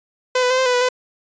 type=tone with pitch steps; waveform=sawtooth; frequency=507 / 497.7 / 514 / 521 / 497.7 / 492.3 / 504 Hz; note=B4 / B4 / C5 / C5 / B4 / B4 / B4; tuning=+45 / +13 / -31 / -7 / +13 / -6 / +35 cents; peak=-11 dBFS; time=0.35-0.889 s; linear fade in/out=5 ms; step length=77 ms; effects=resampled to 16000 Hz